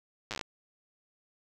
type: slowing click train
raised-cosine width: 0.2 ms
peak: -18 dBFS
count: 9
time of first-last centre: 0.31-0.412 s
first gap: 8 ms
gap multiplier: 1.13
effects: none